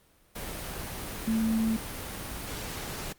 sine tone in noise, 223 Hz, A3, 23 cents sharp, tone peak -24 dBFS, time 1.27-1.77 s, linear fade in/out 10 ms, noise pink, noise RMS -37 dBFS, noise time 0.35-3.13 s, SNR +10 dB, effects pink hiss -63 dBFS RMS until 3.18 s + Opus 32 kbps

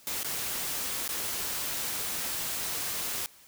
white noise with dropouts, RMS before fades -33 dBFS, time 0.07-3.26 s, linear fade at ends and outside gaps 0 ms, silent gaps 0.231-0.246 / 1.078-1.091 s, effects white hiss -56 dBFS RMS until 3.47 s

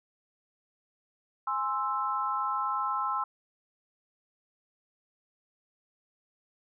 sine chord, Ab augmented, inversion none, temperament equal, 830.6 / 1046.5 / 1318.5 Hz, Ab5 / C6 / E6, 0 / 0 / 0 cents, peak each -35 / -31 / -31 dBFS, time 1.47-3.24 s, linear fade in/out 5 ms, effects none

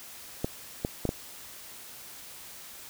clicks, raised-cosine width 2 ms, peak -14 dBFS, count 4, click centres 0.445 / 0.849 / 1.053 / 1.091 s, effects white hiss -46 dBFS RMS until 2.89 s

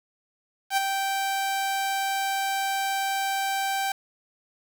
sawtooth tone with ADSR envelope, 781 Hz, G5, 7 cents flat, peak -15 dBFS, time 0.7-3.92 s, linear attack 72 ms, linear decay 15 ms, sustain -6 dB, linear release 3 ms, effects 7-bit

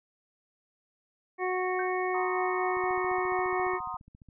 harmonic tone, 367.9 Hz, F#4, 10 cents flat, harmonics 1 / 2 / 3 / 5 / 6, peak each -30 / -33 / -35 / -37 / -38 dBFS, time 1.38-3.8 s, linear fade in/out 50 ms
sine tone with exponential decay, 1549 Hz, G6, 21 cents flat, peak -33 dBFS, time 1.79-1.95 s, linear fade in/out 2 ms, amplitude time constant 33 ms
sine chord, C half-diminished seventh, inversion second, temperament equal, 740 / 932.3 / 1046.5 / 1244.5 Hz, Gb5 / Bb5 / C6 / Eb6, 0 / 0 / 0 / 0 cents, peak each -41 / -39 / -38 / -38 dBFS, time 2.14-3.97 s, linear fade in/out 5 ms
click train, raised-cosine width 5 ms, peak -40 dBFS, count 23, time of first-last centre 2.77-4.287 s, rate 14.5 Hz
effects none

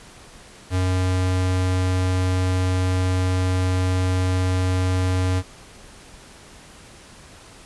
square tone, 92.2 Hz, F#2, 6 cents flat, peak -19 dBFS, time 0.7-5.43 s, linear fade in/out 50 ms, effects pink hiss -45 dBFS RMS until 7.65 s + resampled to 24000 Hz

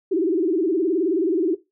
sine tone with vibrato, 349.2 Hz, F4, in tune, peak -17 dBFS, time 0.11-1.55 s, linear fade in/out 10 ms, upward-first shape sine, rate 19 Hz, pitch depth 200 cents each way, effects noise-tail reverb RT60 0.2 s tail -17 dB re dry

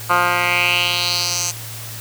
10% pulse tone with band-pass filter sweep, 176.2 Hz, F3, 16 cents sharp, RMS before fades -18 dBFS, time 0.09-1.52 s, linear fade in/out 20 ms, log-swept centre 1300 to 6800 Hz, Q 3.4, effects added 112 Hz sine -33 dBFS peak until 2 s + white hiss -33 dBFS RMS until 2 s

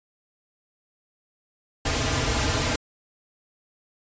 pink noise with comb filter, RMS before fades -24 dBFS, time 1.85-2.76 s, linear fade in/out 5 ms, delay 5.4 ms, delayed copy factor -1, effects resampled to 16000 Hz

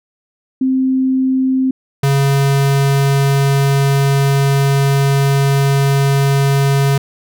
sine / square tone pair in turn, 261.6 / 138.58 Hz, C4 / C#3, 0 / 0 cents, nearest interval major seventh, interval 1100 cents, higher first, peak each -11 dBFS, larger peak neither, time 0.61-1.71 / 2.03-6.98 s, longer second, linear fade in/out 5 ms, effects none

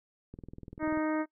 click train, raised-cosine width 3 ms, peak -31 dBFS, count 14, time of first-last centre 0.34-0.974 s, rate 20.5 Hz
harmonic tone, 310.3 Hz, D#4, 5 cents flat, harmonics 1 / 2 / 3 / 4 / 5 / 6 / 7, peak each -29 / -35 / -39 / -41 / -43 / -45 / -46 dBFS, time 0.79-1.26 s, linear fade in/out 50 ms
effects noise-tail reverb RT60 0.1 s tail -23 dB re dry

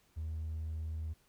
triangle tone, 79.2 Hz, D#2, 31 cents sharp, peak -33 dBFS, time 0.16-1.14 s, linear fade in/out 20 ms, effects tanh soft clip ceiling -32 dBFS + pink hiss -70 dBFS RMS until 1.28 s

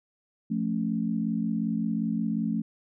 sine chord, F augmented, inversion none, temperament equal, 174.61 / 220 / 277.2 Hz, F3 / A3 / C#4, 0 / 0 / 0 cents, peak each -31 / -27 / -33 dBFS, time 0.5-2.62 s, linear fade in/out 10 ms, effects none

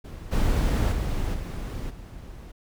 brown noise with level steps, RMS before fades -38 / -22 / -27 / -32 / -41 dBFS, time 0.04-2.52 s, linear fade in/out 10 ms, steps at 0.31 / 0.91 / 1.33 / 1.89 s, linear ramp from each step 20 ms, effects none

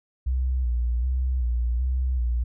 sine tone with vibrato, 61.74 Hz, B1, in tune, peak -21 dBFS, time 0.26-2.44 s, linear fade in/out 10 ms, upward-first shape square, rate 1.3 Hz, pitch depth 59 cents each way, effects none

